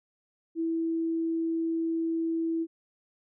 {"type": "tone", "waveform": "sine", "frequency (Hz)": 328.4, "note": "E4", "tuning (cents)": -6, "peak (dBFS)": -26, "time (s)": [0.55, 2.67], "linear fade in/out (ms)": 50, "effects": []}